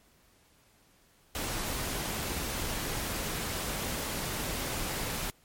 pink noise, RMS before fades -34 dBFS, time 1.35-5.3 s, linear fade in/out 0 ms, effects pink hiss -64 dBFS RMS until 5.44 s + MP3 64 kbps

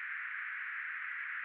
pink band-pass noise, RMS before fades -41 dBFS, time 0-1.44 s, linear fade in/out 0 ms, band 1500 to 2100 Hz, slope 48 dB/octave, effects none

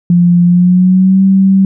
sine tone with pitch glide, 174.61 to 192.63 Hz, F3 to G3, 0 to -30 cents, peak -4 dBFS, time 0.1-1.65 s, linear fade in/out 2 ms, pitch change +170 cents, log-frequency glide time 0.45-1.23 s, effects none

